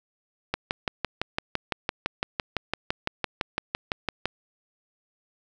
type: click train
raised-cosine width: 0.3 ms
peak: -9 dBFS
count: 23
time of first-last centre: 0.54-4.256 s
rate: 5.92 Hz
effects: none